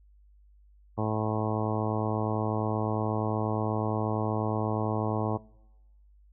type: harmonic tone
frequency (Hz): 108.4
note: A2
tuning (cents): -25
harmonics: 1 / 2 / 3 / 4 / 5 / 6 / 7 / 8 / 9 / 10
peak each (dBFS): -30 / -33 / -35 / -36 / -37 / -38 / -38 / -39 / -40 / -40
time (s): 0.97-5.38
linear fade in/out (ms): 20
effects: noise-tail reverb RT60 1.0 s tail -23 dB re dry + added 50 Hz sine -55 dBFS peak until 6.32 s